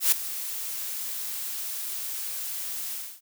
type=noise with ADSR envelope; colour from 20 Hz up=blue; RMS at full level=-18 dBFS; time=0-3.21 s; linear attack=120 ms; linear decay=6 ms; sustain=-15 dB; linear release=280 ms; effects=none